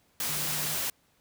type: tone in noise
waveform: sine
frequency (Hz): 151.6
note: D#3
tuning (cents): -45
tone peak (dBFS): -41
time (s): 0.29-0.75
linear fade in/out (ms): 2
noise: white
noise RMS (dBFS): -31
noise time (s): 0.2-0.9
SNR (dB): -13
effects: pink hiss -67 dBFS RMS until 1.2 s + high-pass 60 Hz 12 dB/octave